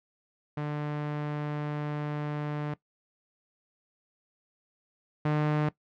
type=tone pair in turn; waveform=sawtooth; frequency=148.5 / 150.75 Hz; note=D3 / D3; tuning=+20 / +46 cents; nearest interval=unison; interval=26 cents; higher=second; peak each=-26 / -20 dBFS; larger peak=second; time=0.57-2.74 / 5.25-5.69 s; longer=first; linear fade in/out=5 ms; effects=noise-tail reverb RT60 0.1 s tail -19 dB re dry + low-pass 2000 Hz 12 dB/octave